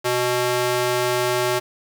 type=tone with high-pass filter; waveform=square; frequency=123.47 Hz; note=B2; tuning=in tune; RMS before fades=-21 dBFS; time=0.04-1.6 s; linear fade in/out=20 ms; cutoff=400 Hz; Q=0.88; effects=8-bit